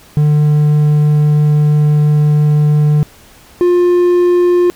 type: tone pair in turn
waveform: triangle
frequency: 149.5 / 353.9 Hz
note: D3 / F4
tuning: +31 / +23 cents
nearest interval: octave + minor third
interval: 1492 cents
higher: second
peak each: -5 dBFS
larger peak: neither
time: 0.17-3.03 / 3.61-4.7 s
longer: first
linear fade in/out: 0 ms
effects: pink hiss -42 dBFS RMS until 4.75 s